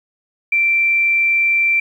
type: tone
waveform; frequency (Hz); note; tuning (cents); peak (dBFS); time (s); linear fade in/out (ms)
sine; 2349; D7; 0; -12; 0.52-1.8; 5
effects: 8-bit